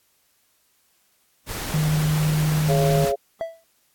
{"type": "noise", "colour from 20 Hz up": "pink", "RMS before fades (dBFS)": -30, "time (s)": [1.46, 3.13], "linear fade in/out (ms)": 50}
{"type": "tone", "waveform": "sine", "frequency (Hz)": 153.4, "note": "D#3", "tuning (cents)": -24, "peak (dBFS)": -18, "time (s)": [1.74, 3.05], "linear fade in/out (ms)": 2}
{"type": "chord", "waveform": "sine", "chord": "Db major", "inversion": "second", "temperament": "equal with one note detuned", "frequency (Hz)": [415.3, 554.4, 683.7], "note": ["Ab4", "Db5", "F5"], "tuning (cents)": [0, 0, -37], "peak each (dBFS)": -24, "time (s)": [2.68, 3.16], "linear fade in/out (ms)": 20}
{"type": "tone with exponential decay", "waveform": "triangle", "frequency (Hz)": 659.3, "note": "E5", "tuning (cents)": 0, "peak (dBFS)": -19, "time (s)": [3.41, 3.64], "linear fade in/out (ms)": 0, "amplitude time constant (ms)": 48}
{"effects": ["white hiss -64 dBFS RMS until 3.94 s", "AAC 64 kbps"]}